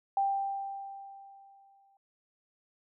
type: tone with exponential decay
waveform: sine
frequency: 788 Hz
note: G5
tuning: 9 cents sharp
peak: -24 dBFS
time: 0.17-1.97 s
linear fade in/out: 2 ms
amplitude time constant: 390 ms
effects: none